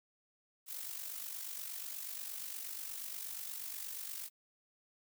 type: noise with amplitude modulation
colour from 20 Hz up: blue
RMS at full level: -41 dBFS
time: 0.66-4.3 s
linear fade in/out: 50 ms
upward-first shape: sine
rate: 48.4 Hz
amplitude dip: 60%
effects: none